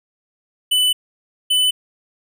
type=tone pair in turn; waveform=square; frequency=2993 / 3004 Hz; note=F#7 / F#7; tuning=+19 / +26 cents; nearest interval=unison; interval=7 cents; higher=second; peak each=-14 dBFS; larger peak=neither; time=0.71-0.93 / 1.5-1.71 s; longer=first; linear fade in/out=10 ms; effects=none